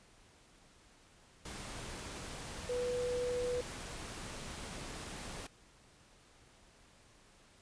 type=tone in noise; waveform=sine; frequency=492.7 Hz; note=B4; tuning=4 cents flat; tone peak=-33 dBFS; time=2.69-3.61 s; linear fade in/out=5 ms; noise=pink; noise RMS=-45 dBFS; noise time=1.45-5.47 s; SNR=+9 dB; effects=pink hiss -63 dBFS RMS until 7.61 s + resampled to 22050 Hz